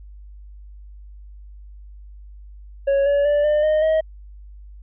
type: tone with pitch steps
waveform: triangle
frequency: 554.4 / 569.3 / 584.7 / 600.4 / 616.6 / 633.2 Hz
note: C#5 / C#5 / D5 / D5 / D#5 / D#5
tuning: 0 / +46 / -8 / +38 / -16 / +30 cents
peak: -13 dBFS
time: 2.87-4.01 s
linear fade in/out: 10 ms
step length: 190 ms
effects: added 50 Hz sine -38 dBFS peak until 4.82 s + resampled to 8000 Hz